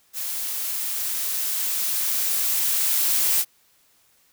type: noise with level ramp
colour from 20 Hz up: blue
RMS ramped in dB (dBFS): -29 to -20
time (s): 0.13-3.45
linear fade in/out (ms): 50
effects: white hiss -61 dBFS RMS until 4.32 s